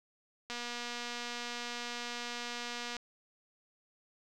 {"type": "click train", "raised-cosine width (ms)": 0.2, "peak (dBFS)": -23, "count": 593, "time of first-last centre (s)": [0.5, 2.967], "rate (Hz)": 240, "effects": []}